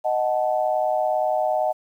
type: chord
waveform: sine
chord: D# diminished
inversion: none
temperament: equal with one note detuned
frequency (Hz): 622.3 / 740 / 870.4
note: D#5 / F#5 / A5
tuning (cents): 0 / 0 / -19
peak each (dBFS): -22 / -23 / -28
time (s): 0.04-1.73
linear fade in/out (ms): 20
effects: 9-bit